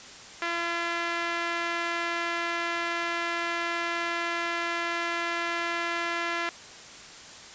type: tone with band-pass filter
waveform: sawtooth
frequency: 340.5 Hz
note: F4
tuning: 44 cents flat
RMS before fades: -30 dBFS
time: 0.42-6.49 s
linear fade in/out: 0 ms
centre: 1900 Hz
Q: 1.3
effects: white hiss -45 dBFS RMS until 7.54 s + resampled to 16000 Hz